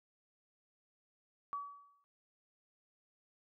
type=tone with exponential decay; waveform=sine; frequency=1140 Hz; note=C#6; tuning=48 cents sharp; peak=-35 dBFS; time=1.53-2.04 s; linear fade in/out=0 ms; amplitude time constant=110 ms; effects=none